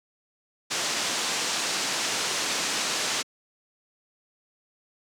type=low-pass noise; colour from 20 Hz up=white; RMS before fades=-28 dBFS; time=0.7-3.23 s; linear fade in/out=20 ms; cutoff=7200 Hz; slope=24 dB/octave; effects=high-pass 200 Hz 12 dB/octave